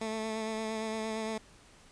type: tone with vibrato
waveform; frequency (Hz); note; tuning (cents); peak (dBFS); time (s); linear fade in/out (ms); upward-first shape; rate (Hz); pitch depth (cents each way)
15% pulse; 220; A3; 0; -27; 0.01-1.38; 5; sine; 8.7; 21
effects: pink hiss -58 dBFS RMS until 1.91 s + resampled to 22050 Hz